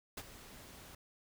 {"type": "noise with ADSR envelope", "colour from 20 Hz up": "pink", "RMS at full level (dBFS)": -41, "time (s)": [0.17, 0.95], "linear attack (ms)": 7, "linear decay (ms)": 43, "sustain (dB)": -13, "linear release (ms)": 4, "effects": []}